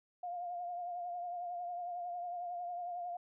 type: tone with vibrato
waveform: sine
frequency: 705 Hz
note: F5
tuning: 16 cents sharp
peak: -38 dBFS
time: 0.23-3.17 s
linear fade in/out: 5 ms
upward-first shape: triangle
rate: 11 Hz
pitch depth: 45 cents each way
effects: none